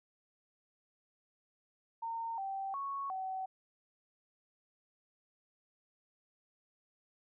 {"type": "tone with pitch steps", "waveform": "sine", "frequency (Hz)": [915, 778, 1107, 758], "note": ["A#5", "G5", "C#6", "F#5"], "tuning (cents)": [-32, -13, -3, 42], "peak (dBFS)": -36, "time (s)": [2.02, 3.46], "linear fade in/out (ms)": 10, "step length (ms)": 360, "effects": []}